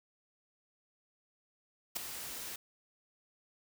white noise with ADSR envelope, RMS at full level -32 dBFS, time 1.95-2.56 s, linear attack 18 ms, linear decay 4 ms, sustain -11 dB, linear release 4 ms, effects none

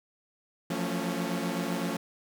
sawtooth tone cluster, 172.1 / 179.9 / 223.8 / 277.6 Hz, F3 / F#3 / A3 / C#4, -25 / -48 / +30 / +3 cents, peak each -31 dBFS, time 0.7-1.97 s, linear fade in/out 5 ms, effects none

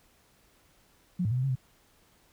sine tone with pitch steps, 179.1 / 107.5 / 124.7 / 128.6 / 136.1 / 128.5 Hz, F3 / A2 / B2 / C3 / C#3 / C3, +44 / -40 / +17 / -30 / -31 / -31 cents, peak -25 dBFS, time 1.19-1.556 s, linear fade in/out 10 ms, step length 61 ms, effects pink hiss -64 dBFS RMS until 2.32 s

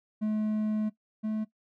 triangle tone pair in turn, 214.4 / 216.4 Hz, A3 / A3, -45 / -29 cents, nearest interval unison, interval 16 cents, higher second, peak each -24 / -26 dBFS, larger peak first, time 0.21-0.9 / 1.23-1.45 s, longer first, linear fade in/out 20 ms, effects noise-tail reverb RT60 0.1 s tail -17 dB re dry

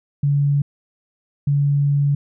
sine tone bursts at uneven times, 142.6 Hz, C#3, 49 cents sharp, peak -14 dBFS, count 2, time 0.23-0.62 / 1.47-2.15 s, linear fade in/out 5 ms, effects none

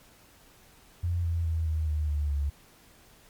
sine tone with pitch steps, 86.9 / 84.09 / 81.36 / 78.73 / 76.18 / 73.71 / 71.32 Hz, F2 / E2 / E2 / D#2 / D#2 / D2 / C#2, -8 / +35 / -22 / +21 / -36 / +7 / +50 cents, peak -25 dBFS, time 1.03-2.5 s, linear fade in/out 10 ms, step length 210 ms, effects pink hiss -57 dBFS RMS until 3.29 s + MP3 96 kbps

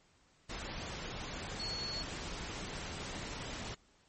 sine tone in noise, 4370 Hz, C#8, 26 cents flat, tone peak -38 dBFS, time 1.59-2.03 s, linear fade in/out 10 ms, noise pink, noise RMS -42 dBFS, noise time 0.49-3.75 s, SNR +1 dB, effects pink hiss -68 dBFS RMS until 4.08 s + MP3 32 kbps

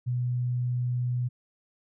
sine tone, 123.47 Hz, B2, in tune, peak -25 dBFS, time 0.06-1.29 s, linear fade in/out 20 ms, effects none

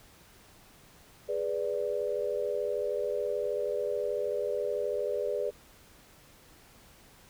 sine chord, G# diminished, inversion none, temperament equal, 415.3 / 493.9 / 587.3 Hz, G#4 / B4 / D5, 0 / 0 / 0 cents, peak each -33 dBFS, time 1.28-5.51 s, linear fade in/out 20 ms, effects pink hiss -57 dBFS RMS until 7.29 s

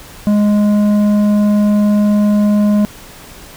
sine tone with tanh clipping, 207.7 Hz, G#3, in tune, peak -10 dBFS, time 0.27-2.85 s, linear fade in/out 0 ms, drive 9 dB, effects pink hiss -36 dBFS RMS until 3.56 s

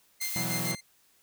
15% pulse tone with tremolo, 2093 Hz, C7, in tune, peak -25 dBFS, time 0.2-0.81 s, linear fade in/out 20 ms, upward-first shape sine, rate 6.5 Hz, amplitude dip 80%
blue noise, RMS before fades -35 dBFS, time 0.21-0.72 s, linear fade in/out 5 ms
sawtooth chord, B suspended fourth, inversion none, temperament equal, 123.47 / 164.81 / 185 Hz, B2 / E3 / F#3, 0 / 0 / 0 cents, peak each -33 / -31 / -32 dBFS, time 0.36-0.75 s, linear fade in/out 0 ms
effects white hiss -65 dBFS RMS until 1.22 s

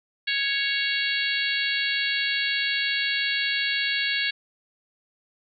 harmonic tone, 554.4 Hz, C#5, in tune, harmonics 3 / 4 / 5 / 6 / 7 / 8, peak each -28 / -29 / -30 / -31 / -31 / -32 dBFS, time 0.27-4.31 s, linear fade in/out 10 ms, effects none

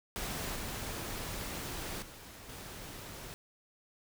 pink noise with level steps, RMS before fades -38 / -40 / -50 / -46 dBFS, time 0.16-3.34 s, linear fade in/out 0 ms, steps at 0.56 / 2.02 / 2.49 s, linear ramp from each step 5 ms, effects none

